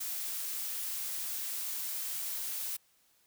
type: noise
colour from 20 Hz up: blue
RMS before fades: -37 dBFS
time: 0-2.77 s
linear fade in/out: 10 ms
effects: white hiss -69 dBFS RMS until 3.26 s